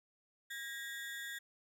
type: ring-modulated tone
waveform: 35% pulse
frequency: 1760 Hz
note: A6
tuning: in tune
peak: -37 dBFS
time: 0.5-1.39 s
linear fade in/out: 10 ms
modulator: 130 Hz
effects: none